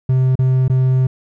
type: tone with dropouts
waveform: triangle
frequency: 129.7 Hz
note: C3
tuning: 15 cents flat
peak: -9 dBFS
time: 0.09-1.07 s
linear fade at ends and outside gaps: 5 ms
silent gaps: 0.355-0.39 / 0.681-0.697 s
effects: none